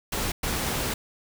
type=noise bursts at uneven times; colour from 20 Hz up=pink; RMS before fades=-28 dBFS; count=2; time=0.12-0.32 / 0.43-0.94 s; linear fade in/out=5 ms; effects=none